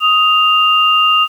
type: tone pair together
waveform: sine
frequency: 1250 / 2794 Hz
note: D#6 / F7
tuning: +8 / 0 cents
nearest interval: octave + major second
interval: 1392 cents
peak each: -11 dBFS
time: 0-1.28 s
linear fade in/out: 50 ms
effects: 7-bit